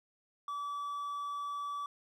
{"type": "tone", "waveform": "triangle", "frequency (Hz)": 1151, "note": "D6", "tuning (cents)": -35, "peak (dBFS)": -34, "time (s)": [0.48, 1.86], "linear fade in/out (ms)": 2, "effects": []}